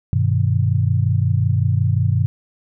sine chord, G augmented, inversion none, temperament equal, 98 / 123.47 / 155.56 Hz, G2 / B2 / D#3, 0 / 0 / 0 cents, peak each -17 / -18 / -22 dBFS, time 0.13-2.26 s, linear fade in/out 0 ms, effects none

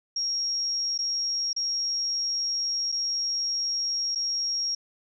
sine tone with dropouts, 5588 Hz, F8, in tune, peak -25 dBFS, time 0.16-4.75 s, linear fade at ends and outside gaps 5 ms, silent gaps 0.979-0.988 / 1.531-1.563 / 2.919-2.923 / 4.15-4.156 s, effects none

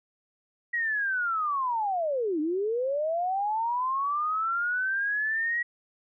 sine linear two-way sweep, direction down then up, 1922 to 293.7 to 1922 Hz, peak -25 dBFS, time 0.73-5.63 s, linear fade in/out 10 ms, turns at 2.4 s, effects none

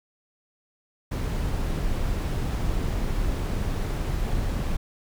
brown noise, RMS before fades -26 dBFS, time 1.11-4.77 s, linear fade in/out 10 ms, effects none

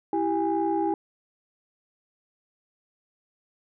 sine tone cluster, 329.6 / 391.3 / 820 Hz, E4 / G4 / G#5, 0 / -3 / -22 cents, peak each -25 / -28 / -26 dBFS, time 0.13-0.94 s, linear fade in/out 2 ms, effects tanh soft clip ceiling -15 dBFS

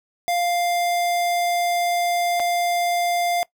square tone with dropouts, 699 Hz, F5, 1 cent sharp, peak -20 dBFS, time 0.28-3.43 s, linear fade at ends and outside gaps 0 ms, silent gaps 2.397-2.401 s, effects noise-tail reverb RT60 0.1 s tail -20 dB re dry

